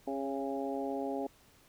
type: harmonic tone with a mistuned harmonic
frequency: 136.6 Hz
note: C#3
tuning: 25 cents flat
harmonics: 2 / 3 / 4 / 5 / 6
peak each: -37 / -39 / -40 / -41 / -42 dBFS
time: 0.07-1.27 s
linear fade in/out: 5 ms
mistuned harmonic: 4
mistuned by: +23 cents
effects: pink hiss -63 dBFS RMS until 1.68 s